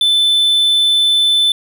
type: tone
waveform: triangle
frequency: 3520 Hz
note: A7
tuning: in tune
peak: -8 dBFS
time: 0.01-1.52 s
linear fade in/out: 2 ms
effects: none